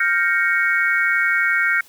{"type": "chord", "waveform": "sine", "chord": "G half-diminished seventh", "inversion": "third", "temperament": "equal", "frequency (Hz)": [1396.9, 1568, 1864.7, 2217], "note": ["F6", "G6", "Bb6", "Db7"], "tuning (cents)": [0, 0, 0, 0], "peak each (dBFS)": -21, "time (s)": [0, 1.81], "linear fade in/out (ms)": 5, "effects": ["white hiss -49 dBFS RMS until 1.88 s"]}